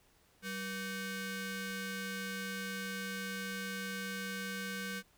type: ring-modulated tone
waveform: sawtooth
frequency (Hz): 675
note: E5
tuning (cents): +41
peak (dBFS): -31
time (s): 0.42-5.03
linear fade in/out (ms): 50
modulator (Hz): 868
effects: pink hiss -68 dBFS RMS until 5.17 s